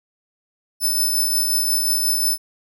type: tone with tremolo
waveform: 5% pulse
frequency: 5274 Hz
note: E8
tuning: in tune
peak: -10 dBFS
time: 0.8-2.38 s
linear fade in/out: 50 ms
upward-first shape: triangle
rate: 5.6 Hz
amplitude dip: 35%
effects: none